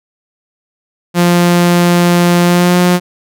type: tone with pitch glide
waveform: sawtooth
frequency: 174.61 to 178.28 Hz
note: F3 to F3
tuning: 0 to +36 cents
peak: -3 dBFS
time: 1.14-3 s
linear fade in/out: 50 ms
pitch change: +36 cents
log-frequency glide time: 2.43-2.77 s
effects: none